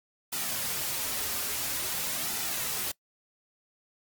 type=noise with flanger; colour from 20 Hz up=white; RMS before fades=-32 dBFS; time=0.32-2.92 s; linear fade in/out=10 ms; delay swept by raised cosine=1.8 to 6.2 ms; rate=0.49 Hz; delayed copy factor=-0.5; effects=noise-tail reverb RT60 0.1 s tail -22 dB re dry + Opus 48 kbps